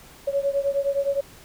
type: beating tone pair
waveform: sine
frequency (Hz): 554.4 / 564.1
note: C#5 / C#5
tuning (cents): 0 / +30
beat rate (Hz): 9.7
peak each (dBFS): -23 / -25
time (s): 0.27-1.21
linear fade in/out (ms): 10
effects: pink hiss -48 dBFS RMS until 1.44 s